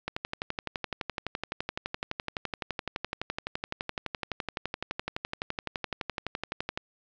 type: click train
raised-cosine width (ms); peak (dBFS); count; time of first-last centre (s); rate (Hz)
0.3; -15; 80; 0.08-6.775; 11.8
effects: resampled to 16000 Hz + 7-bit